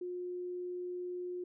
sine tone, 358.2 Hz, F4, 44 cents sharp, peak -37 dBFS, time 0.01-1.44 s, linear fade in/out 5 ms, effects none

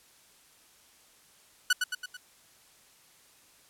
sawtooth tone with echo, 1480 Hz, F#6, in tune, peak -17 dBFS, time 1.7-1.73 s, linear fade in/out 5 ms, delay 110 ms, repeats 4, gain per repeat -5 dB, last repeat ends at 2.17 s, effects white hiss -60 dBFS RMS until 3.69 s + low-pass 12000 Hz 12 dB/octave

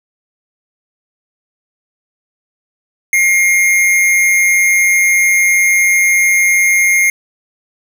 square tone with amplitude modulation, 2133 Hz, C7, 33 cents sharp, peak -7 dBFS, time 3.13-7.1 s, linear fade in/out 2 ms, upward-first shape sine, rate 191 Hz, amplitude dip 45%, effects none

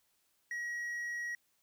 sine tone with hard clipping, 1906 Hz, A#6, 38 cents sharp, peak -37 dBFS, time 0.51-1.35 s, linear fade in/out 2 ms, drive 3 dB, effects white hiss -75 dBFS RMS until 1.62 s

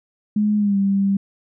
sine tone with pitch glide, 210 to 197.07 Hz, G#3 to G3, +19 to +9 cents, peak -15 dBFS, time 0.36-1.17 s, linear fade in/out 5 ms, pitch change -110 cents, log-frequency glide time 0.57-0.77 s, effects none

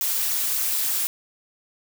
blue noise with flanger, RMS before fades -24 dBFS, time 0.01-1.07 s, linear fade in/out 0 ms, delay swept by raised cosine 0.23 to 5.53 ms, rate 3.4 Hz, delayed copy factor -0.6, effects none

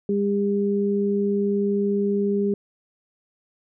sine tone pair together, 201.6 / 402.8 Hz, G3 / G4, +49 / +47 cents, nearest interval octave, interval 1198 cents, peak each -22 dBFS, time 0.09-2.54 s, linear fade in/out 2 ms, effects none

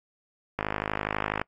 click train, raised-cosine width 0.5 ms, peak -12 dBFS, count 44, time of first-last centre 0.59-1.415 s, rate 52.1 Hz, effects noise-tail reverb RT60 0.1 s tail -25 dB re dry + AAC 48 kbps

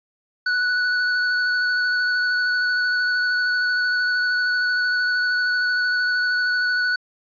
square tone with vibrato, 1480 Hz, F#6, in tune, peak -19 dBFS, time 0.46-6.96 s, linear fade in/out 5 ms, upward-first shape square, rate 13 Hz, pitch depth 10 cents each way, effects resampled to 11025 Hz

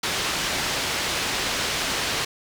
white low-pass noise, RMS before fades -26 dBFS, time 0.03-2.25 s, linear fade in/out 5 ms, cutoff 4700 Hz, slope 12 dB/octave, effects none

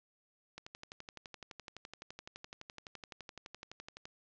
click train, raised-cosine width 0.2 ms, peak -29 dBFS, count 42, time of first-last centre 0.58-4.055 s, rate 11.8 Hz, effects resampled to 16000 Hz + 10-bit

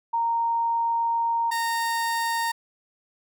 sine / 30% pulse tone pair in turn, 927 / 922.7 Hz, A#5 / A#5, -10 / -18 cents, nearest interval unison, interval 8 cents, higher first, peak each -21 dBFS, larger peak neither, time 0.13-1.51 / 1.51-2.52 s, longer first, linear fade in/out 10 ms, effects none

